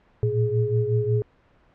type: tone cluster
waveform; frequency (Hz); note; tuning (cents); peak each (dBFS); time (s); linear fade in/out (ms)
sine; 112.8 / 118.3 / 418.2; A2 / A#2 / G#4; +44 / +26 / +12; -24; 0.23-1.22; 0
effects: pink hiss -59 dBFS RMS until 1.74 s + low-pass 2000 Hz 12 dB/octave